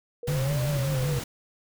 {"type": "exponential two-way sweep", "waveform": "sine", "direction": "up then down", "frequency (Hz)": [472.5, 606, 472.5], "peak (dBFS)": -33, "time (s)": [0.23, 1.2], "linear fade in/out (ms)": 2, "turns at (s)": 0.61}
{"type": "noise", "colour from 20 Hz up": "pink", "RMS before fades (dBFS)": -35, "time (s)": [0.27, 1.24], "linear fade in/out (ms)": 5}
{"type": "tone with vibrato", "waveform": "sine", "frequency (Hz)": 138.59, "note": "C#3", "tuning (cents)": 0, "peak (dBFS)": -24, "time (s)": [0.28, 1.19], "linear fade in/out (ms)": 2, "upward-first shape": "sine", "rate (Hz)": 5.2, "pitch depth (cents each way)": 140}
{"effects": []}